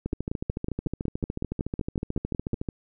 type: two click trains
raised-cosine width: 3 ms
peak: -15 / -16 dBFS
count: 14 / 37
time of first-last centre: 0.13-2.533 / 0.06-2.688 s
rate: 5.41 / 13.7 Hz
effects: none